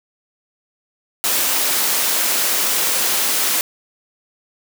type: high-pass noise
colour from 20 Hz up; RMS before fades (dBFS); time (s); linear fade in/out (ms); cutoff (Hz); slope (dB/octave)
white; -18; 1.24-3.61; 0; 260; 12
effects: none